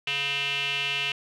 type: tone with band-pass filter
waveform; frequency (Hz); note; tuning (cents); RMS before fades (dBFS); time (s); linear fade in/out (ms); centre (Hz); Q
square; 140.9; C#3; +29; -28; 0.07-1.12; 2; 2800; 6.9
effects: none